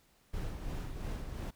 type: noise with tremolo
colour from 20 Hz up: brown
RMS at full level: -37 dBFS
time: 0.33-1.51 s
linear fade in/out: 10 ms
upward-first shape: sine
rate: 2.9 Hz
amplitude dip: 45%
effects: pink hiss -68 dBFS RMS until 1.55 s